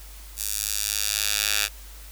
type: tone with high-pass filter sweep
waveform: 10% pulse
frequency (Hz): 103.83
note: G#2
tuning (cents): 0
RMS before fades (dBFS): -26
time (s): 0.36-1.69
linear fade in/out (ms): 50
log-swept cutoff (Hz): 8000 to 2600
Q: 0.81
effects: added 50 Hz sine -41 dBFS peak until 2.11 s + white hiss -47 dBFS RMS until 2.11 s